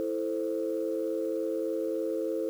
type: chord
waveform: sine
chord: A minor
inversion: second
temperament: equal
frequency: 329.6 / 440 / 523.3 Hz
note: E4 / A4 / C5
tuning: 0 / 0 / 0 cents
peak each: -32 dBFS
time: 0-2.49 s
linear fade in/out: 0 ms
effects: tanh soft clip ceiling -20 dBFS + 9-bit